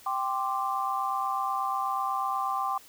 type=chord; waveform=sine; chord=G suspended fourth; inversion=none; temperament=equal; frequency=784 / 1046.5 / 1174.7 Hz; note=G5 / C6 / D6; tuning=0 / 0 / 0 cents; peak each=-31 dBFS; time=0.06-2.78 s; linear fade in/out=5 ms; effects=white hiss -53 dBFS RMS until 2.88 s